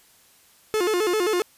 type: tone with vibrato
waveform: 45% pulse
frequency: 392 Hz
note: G4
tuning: in tune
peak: -20 dBFS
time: 0.74-1.42 s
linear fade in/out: 0 ms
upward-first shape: square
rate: 7.6 Hz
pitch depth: 170 cents each way
effects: white hiss -56 dBFS RMS until 1.57 s + resampled to 32000 Hz

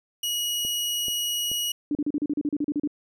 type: tone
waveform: sawtooth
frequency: 2905 Hz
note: F#7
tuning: 32 cents flat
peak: -22 dBFS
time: 0.23-1.72 s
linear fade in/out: 5 ms
type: click train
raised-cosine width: 2 ms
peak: -26 dBFS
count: 4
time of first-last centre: 0.65-1.949 s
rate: 2.31 Hz
type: tone bursts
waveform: sine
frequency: 293.7 Hz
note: D4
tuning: in tune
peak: -22 dBFS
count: 13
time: 1.91-2.875 s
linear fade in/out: 2 ms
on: 41 ms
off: 36 ms
effects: none

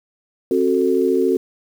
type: chord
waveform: sine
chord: F# diminished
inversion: second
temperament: just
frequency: 266.4 / 370 / 444 Hz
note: C4 / F#4 / A4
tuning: +31 / 0 / +16 cents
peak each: -20 / -17 / -19 dBFS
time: 0.51-1.37 s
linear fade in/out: 2 ms
effects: 7-bit

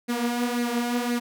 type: tone with flanger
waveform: sawtooth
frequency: 240.5 Hz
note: B3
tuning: 46 cents flat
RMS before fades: -26 dBFS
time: 0.08-1.2 s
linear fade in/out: 20 ms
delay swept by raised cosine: 0.45 to 5.55 ms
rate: 1.9 Hz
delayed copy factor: +0.6
effects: none

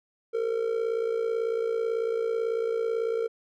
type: tone with amplitude modulation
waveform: triangle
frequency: 455.9 Hz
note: A#4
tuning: 39 cents flat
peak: -20 dBFS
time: 0.33-3.28 s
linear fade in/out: 20 ms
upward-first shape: sine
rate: 58.1 Hz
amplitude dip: 70%
effects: none

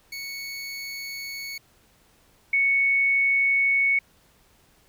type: tone pair in turn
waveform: 25% pulse / sine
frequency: 2217 / 2217 Hz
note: C#7 / C#7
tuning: 0 / 0 cents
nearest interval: unison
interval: 0 cents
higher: neither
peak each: -29 / -18 dBFS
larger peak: second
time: 0.12-1.58 / 2.53-3.99 s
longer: neither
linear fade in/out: 5 ms
effects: pink hiss -60 dBFS RMS until 4.88 s

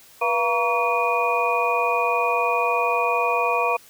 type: tone cluster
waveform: sine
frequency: 486 / 688 / 941 / 1131 / 2456 Hz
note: B4 / F5 / A#5 / C#6 / D#7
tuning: -28 / -26 / +16 / +34 / -23 cents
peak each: -25 dBFS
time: 0.21-3.77 s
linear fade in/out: 10 ms
effects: white hiss -50 dBFS RMS until 3.89 s

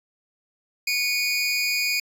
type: tone pair together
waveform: 25% pulse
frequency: 2229 / 2451 Hz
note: C#7 / D#7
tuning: +9 / -27 cents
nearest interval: major second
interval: 164 cents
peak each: -23 / -19 dBFS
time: 0.87-2 s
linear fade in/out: 5 ms
effects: resampled to 32000 Hz

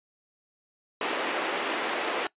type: band-pass noise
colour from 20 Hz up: pink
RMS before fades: -30 dBFS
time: 1.01-2.27 s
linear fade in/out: 2 ms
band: 330 to 3300 Hz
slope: 24 dB/octave
effects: noise-tail reverb RT60 0.1 s tail -21 dB re dry + resampled to 8000 Hz

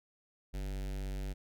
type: tone with notch filter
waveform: square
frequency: 48.34 Hz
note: G1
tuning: 23 cents flat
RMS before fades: -38 dBFS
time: 0.53-1.34 s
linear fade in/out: 20 ms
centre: 1100 Hz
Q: 1.5
effects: none

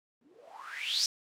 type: noise with low-pass filter sweep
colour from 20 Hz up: violet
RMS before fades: -36 dBFS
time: 0.21-1.06 s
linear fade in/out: 2 ms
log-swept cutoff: 240 to 5700 Hz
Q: 9
effects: none

